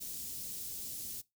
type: band-stop noise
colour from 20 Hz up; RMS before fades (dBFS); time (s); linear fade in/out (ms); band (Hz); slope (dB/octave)
white; -42; 0-1.22; 20; 290 to 5300; 12
effects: noise-tail reverb RT60 0.2 s tail -21 dB re dry